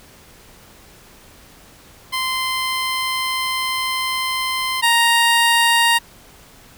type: tone pair in turn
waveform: 15% pulse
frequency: 1038 / 933.4 Hz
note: C6 / A#5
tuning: -14 / +2 cents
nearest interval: major second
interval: 184 cents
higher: first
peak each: -13 / -6 dBFS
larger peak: second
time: 2.12-4.82 / 4.82-5.99 s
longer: first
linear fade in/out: 20 ms
effects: pink hiss -46 dBFS RMS until 6.77 s